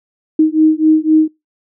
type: beating tone pair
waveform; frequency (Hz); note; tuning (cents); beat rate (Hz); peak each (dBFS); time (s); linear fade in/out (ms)
sine; 311.2 / 315.1; D#4 / D#4; 0 / +22; 3.9; -11; 0.39-1.28; 5
effects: noise-tail reverb RT60 0.2 s tail -23 dB re dry